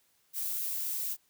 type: noise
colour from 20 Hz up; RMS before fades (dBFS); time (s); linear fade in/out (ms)
violet; -34; 0.33-1.17; 50
effects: white hiss -70 dBFS RMS until 1.29 s